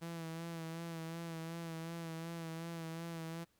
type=tone with vibrato; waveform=sawtooth; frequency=165.3 Hz; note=E3; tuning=5 cents sharp; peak=-38 dBFS; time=0.01-3.45 s; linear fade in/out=20 ms; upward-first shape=sine; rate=2.7 Hz; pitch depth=33 cents each way; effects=pink hiss -75 dBFS RMS until 3.59 s